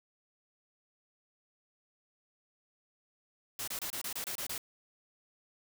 white noise bursts, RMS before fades -38 dBFS, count 9, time 3.59-4.58 s, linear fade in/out 2 ms, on 86 ms, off 27 ms, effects none

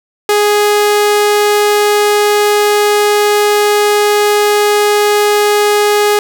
sawtooth tone, 415.3 Hz, G#4, in tune, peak -4 dBFS, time 0.29-6.19 s, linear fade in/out 2 ms, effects 7-bit

